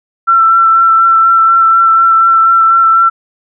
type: tone with vibrato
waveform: sine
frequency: 1343 Hz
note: E6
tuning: 32 cents sharp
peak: -4 dBFS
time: 0.27-3.1 s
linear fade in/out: 20 ms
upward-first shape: sine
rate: 4.1 Hz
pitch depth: 16 cents each way
effects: none